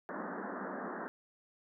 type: band-pass noise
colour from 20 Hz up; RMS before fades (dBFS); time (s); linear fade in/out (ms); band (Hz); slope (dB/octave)
pink; -41; 0.09-1.08; 0; 180 to 1800; 96
effects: none